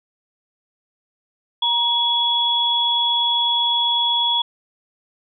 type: tone pair together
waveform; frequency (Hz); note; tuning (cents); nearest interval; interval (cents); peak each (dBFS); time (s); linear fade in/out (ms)
sine; 945 / 3368; A#5 / G#7; +23 / +24; octave + minor seventh; 2201; -22 / -17; 1.62-4.42; 5
effects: none